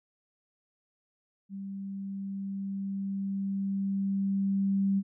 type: tone with level ramp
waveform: sine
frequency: 196 Hz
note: G3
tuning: in tune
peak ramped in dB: -36 to -23 dBFS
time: 1.49-5.03 s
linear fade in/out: 50 ms
effects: none